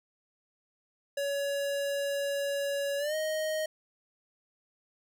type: tone with pitch glide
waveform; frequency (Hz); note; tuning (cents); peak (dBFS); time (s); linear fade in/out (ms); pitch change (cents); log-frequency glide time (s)
square; 563 to 624.7; C#5 to D#5; +27 to +7; -30; 1.17-3.66; 5; +180; 2.98-3.15
effects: none